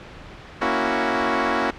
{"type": "chord", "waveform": "10% pulse", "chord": "F# dominant seventh", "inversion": "first", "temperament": "equal", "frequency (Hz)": [233.1, 277.2, 329.6, 370], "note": ["A#3", "C#4", "E4", "F#4"], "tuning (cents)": [0, 0, 0, 0], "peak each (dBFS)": -17, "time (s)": [0.61, 1.71], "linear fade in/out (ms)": 10, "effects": ["pink hiss -40 dBFS RMS until 1.78 s", "low-pass 3000 Hz 12 dB/octave"]}